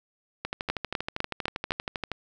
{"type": "two click trains", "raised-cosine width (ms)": 0.3, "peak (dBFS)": [-14, -10], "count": [22, 5], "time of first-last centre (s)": [[0.45, 2.117], [0.7, 1.708]], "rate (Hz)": [12.6, 3.97], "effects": []}